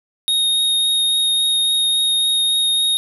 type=tone with vibrato; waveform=square; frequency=3725 Hz; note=A#7; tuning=2 cents flat; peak=-15 dBFS; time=0.28-2.97 s; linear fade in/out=0 ms; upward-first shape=triangle; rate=3.6 Hz; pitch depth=10 cents each way; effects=none